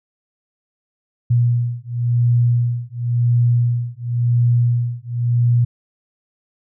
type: beating tone pair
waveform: sine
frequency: 119.6 / 120.54 Hz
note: A#2 / B2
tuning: +45 / -42 cents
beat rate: 0.94 Hz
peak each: -17 dBFS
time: 1.3-5.65 s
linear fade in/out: 10 ms
effects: none